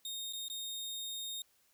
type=tone with dropouts; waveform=sawtooth; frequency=3700 Hz; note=A#7; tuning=14 cents flat; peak=-36 dBFS; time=0.05-1.42 s; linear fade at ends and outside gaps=2 ms; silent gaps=0.326-0.333 / 0.483-0.499 s; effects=white hiss -71 dBFS RMS until 1.73 s